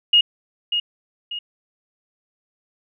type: tone with echo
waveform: sine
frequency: 2865 Hz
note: F7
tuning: 44 cents sharp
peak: -10 dBFS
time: 0.13-0.21 s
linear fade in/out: 5 ms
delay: 590 ms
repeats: 2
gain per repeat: -8 dB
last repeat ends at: 1.39 s
effects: none